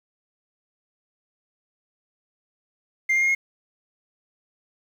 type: tone with pitch steps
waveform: sine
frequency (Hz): 2101 / 2118 / 2135 / 2153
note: C7 / C7 / C7 / C7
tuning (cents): +7 / +21 / +34 / +49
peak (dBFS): -15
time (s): 3.09-3.35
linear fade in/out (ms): 10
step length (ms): 65
effects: tanh soft clip ceiling -17 dBFS + 8-bit